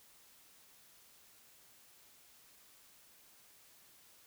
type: silence
effects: white hiss -63 dBFS RMS until 4.26 s